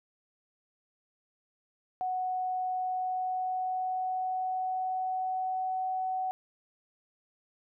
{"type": "tone with pitch glide", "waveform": "sine", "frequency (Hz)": [740, 749.5], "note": ["F#5", "F#5"], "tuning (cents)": [0, 22], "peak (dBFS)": -29, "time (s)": [2.01, 6.31], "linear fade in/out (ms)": 0, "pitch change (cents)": 22, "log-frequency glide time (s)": [2.75, 5.81], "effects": []}